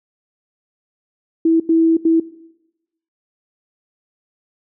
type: tone bursts at uneven times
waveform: sine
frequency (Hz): 327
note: E4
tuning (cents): -14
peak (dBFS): -10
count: 3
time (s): 1.45-1.6 / 1.69-1.97 / 2.05-2.2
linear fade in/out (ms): 5
effects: noise-tail reverb RT60 0.9 s tail -18 dB re dry